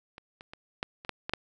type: clicks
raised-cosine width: 0.3 ms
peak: -28 / -29 / -27 / -14 / -28 / -15 / -17 / -11 dBFS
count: 8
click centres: 0.181 / 0.409 / 0.535 / 0.829 / 1.049 / 1.093 / 1.295 / 1.336 s
effects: none